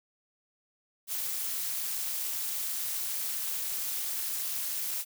blue noise with amplitude modulation, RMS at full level -30 dBFS, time 1.07-5.05 s, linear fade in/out 50 ms, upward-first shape sine, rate 273 Hz, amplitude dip 75%, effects none

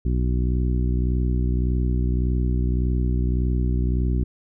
harmonic tone, 61.74 Hz, B1, in tune, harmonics 1 / 2 / 3 / 4 / 5 / 6, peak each -20 / -26 / -30 / -32 / -34 / -36 dBFS, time 0.05-4.24 s, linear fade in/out 5 ms, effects none

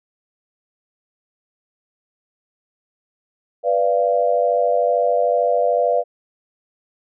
sine chord, B diminished, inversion none, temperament equal with one note detuned, 493.9 / 587.3 / 689.6 Hz, B4 / D5 / F5, 0 / 0 / -22 cents, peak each -19 dBFS, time 3.63-6.04 s, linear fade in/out 50 ms, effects none

